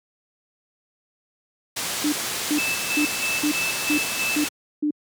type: low-pass noise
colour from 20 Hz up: white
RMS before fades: -28 dBFS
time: 1.76-4.49 s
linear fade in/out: 10 ms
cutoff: 8900 Hz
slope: 12 dB/octave
type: tone bursts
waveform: sine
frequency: 298.1 Hz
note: D4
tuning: 26 cents sharp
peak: -19 dBFS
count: 7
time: 2.04-4.908 s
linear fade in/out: 5 ms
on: 84 ms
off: 380 ms
type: tone with tremolo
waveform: sine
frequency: 2630 Hz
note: E7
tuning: 5 cents flat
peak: -23 dBFS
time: 2.58-4.47 s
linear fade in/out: 2 ms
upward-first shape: square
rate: 3.1 Hz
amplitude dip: 60%
effects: high-pass 100 Hz 12 dB/octave